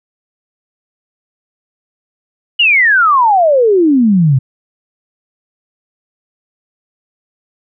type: exponential sweep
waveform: sine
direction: down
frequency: 2960 to 125.5 Hz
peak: -6 dBFS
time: 2.59-4.39 s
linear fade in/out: 10 ms
effects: none